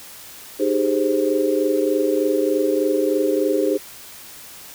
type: chord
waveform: sine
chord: Ab major seventh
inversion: second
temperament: equal with one note detuned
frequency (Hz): 306.7 / 392 / 415.3 / 523.3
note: Eb4 / G4 / Ab4 / C5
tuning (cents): -25 / 0 / 0 / 0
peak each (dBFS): -22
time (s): 0.59-3.78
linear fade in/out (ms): 20
effects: white hiss -40 dBFS RMS until 4.74 s